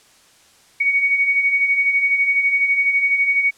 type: beating tone pair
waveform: sine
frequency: 2228 / 2240 Hz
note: C#7 / C#7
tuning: +8 / +18 cents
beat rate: 12 Hz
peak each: -23 / -15 dBFS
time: 0.8-3.51 s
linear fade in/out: 10 ms
effects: white hiss -52 dBFS RMS until 3.57 s + low-pass 9000 Hz 12 dB/octave